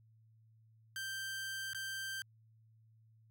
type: tone with dropouts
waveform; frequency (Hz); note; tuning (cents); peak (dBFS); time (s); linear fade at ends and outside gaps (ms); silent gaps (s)
sawtooth; 1568; G6; 0; -36; 0.96-2.22; 1; 1.733-1.747
effects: added 111 Hz sine -63 dBFS peak until 3.3 s